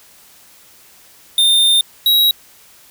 square tone pair in turn, 3623 / 3846 Hz, A7 / B7, +50 / -47 cents, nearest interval minor second, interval 103 cents, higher second, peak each -10 dBFS, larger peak neither, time 1.38-1.81 / 2.06-2.31 s, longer first, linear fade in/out 2 ms, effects white hiss -46 dBFS RMS until 2.9 s

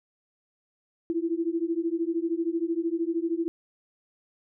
sine beating tone pair, 327.3 / 340.3 Hz, E4 / F4, -12 / -45 cents, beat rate 13 Hz, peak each -28 dBFS, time 1.1-3.48 s, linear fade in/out 0 ms, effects none

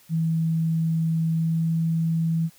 sine tone with pitch glide, 162.6 to 163.73 Hz, E3 to E3, -23 to -11 cents, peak -20 dBFS, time 0.09-2.5 s, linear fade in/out 50 ms, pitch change +12 cents, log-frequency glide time 1.33-1.65 s, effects white hiss -55 dBFS RMS until 2.58 s

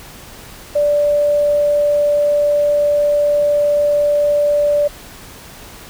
sine tone, 585 Hz, D5, 7 cents flat, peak -11 dBFS, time 0.75-4.88 s, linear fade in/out 10 ms, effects pink hiss -37 dBFS RMS until 5.89 s

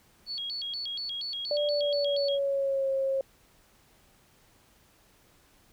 sine tone with vibrato, 3820 Hz, A#7, 42 cents sharp, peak -32 dBFS, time 0.26-2.39 s, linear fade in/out 50 ms, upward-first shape square, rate 4.2 Hz, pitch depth 260 cents each way
sine tone with pitch glide, 587.3 to 538.6 Hz, D5 to C#5, 0 to -50 cents, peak -25 dBFS, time 1.51-3.21 s, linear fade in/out 2 ms, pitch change -150 cents, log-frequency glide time 1.67-2.9 s
effects pink hiss -62 dBFS RMS until 5.72 s

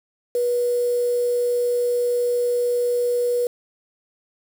sine tone with quantisation, 485.8 Hz, B4, 29 cents flat, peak -18 dBFS, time 0.35-3.47 s, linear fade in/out 2 ms, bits 6, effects none

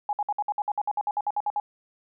sine tone bursts, 830.6 Hz, G#5, in tune, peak -23 dBFS, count 16, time 0.09-1.6 s, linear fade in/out 2 ms, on 40 ms, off 58 ms, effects none

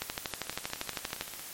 two click trains, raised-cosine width 0.2 ms, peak -14 / -24 dBFS, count 16 / 17, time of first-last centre 0.02-1.21 / 0.47-1.395 s, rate 12.6 / 17.3 Hz, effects white hiss -44 dBFS RMS until 1.53 s + MP3 64 kbps

